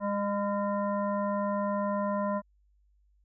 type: harmonic tone with a mistuned harmonic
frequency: 203 Hz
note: G#3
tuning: 39 cents flat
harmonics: 1 / 3 / 5 / 7 / 9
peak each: -31 / -31 / -33 / -44 / -48 dBFS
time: 0-2.42 s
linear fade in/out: 50 ms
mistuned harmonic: 7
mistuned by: -42 cents
effects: added 50 Hz sine -63 dBFS peak until 3.24 s